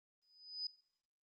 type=tone with exponential growth; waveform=sine; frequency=4992 Hz; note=D#8; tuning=5 cents sharp; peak=-36 dBFS; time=0.22-0.67 s; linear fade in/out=5 ms; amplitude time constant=97 ms; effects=noise-tail reverb RT60 0.6 s tail -20 dB re dry + Opus 24 kbps